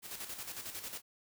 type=noise with tremolo; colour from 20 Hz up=white; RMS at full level=-42 dBFS; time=0.02-1.02 s; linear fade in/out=50 ms; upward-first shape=square; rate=11 Hz; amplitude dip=55%; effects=none